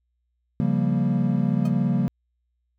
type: chord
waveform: triangle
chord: G half-diminished seventh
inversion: second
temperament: equal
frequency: 138.59 / 174.61 / 196 / 233.1 Hz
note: Db3 / F3 / G3 / Bb3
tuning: 0 / 0 / 0 / 0 cents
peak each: -23 dBFS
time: 0.6-2.08 s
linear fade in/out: 0 ms
type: tone with exponential decay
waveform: 35% pulse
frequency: 622.3 Hz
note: D#5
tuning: in tune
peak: -31 dBFS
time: 1.65-1.73 s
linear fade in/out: 5 ms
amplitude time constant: 16 ms
effects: added 60 Hz sine -70 dBFS peak until 2.78 s